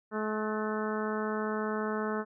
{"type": "harmonic tone with a mistuned harmonic", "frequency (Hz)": 214.7, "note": "A3", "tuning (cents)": -42, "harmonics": [1, 2, 3, 4, 5, 6, 7, 8], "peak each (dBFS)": [-34, -34, -40, -42, -40, -40, -41, -46], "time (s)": [0.11, 2.25], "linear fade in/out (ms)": 50, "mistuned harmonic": 8, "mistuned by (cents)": 42, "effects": []}